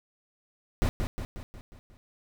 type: noise with echo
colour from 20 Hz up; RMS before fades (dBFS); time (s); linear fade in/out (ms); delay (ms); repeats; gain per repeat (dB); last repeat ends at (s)
brown; -24; 0.82-0.89; 0; 180; 6; -5; 1.97
effects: none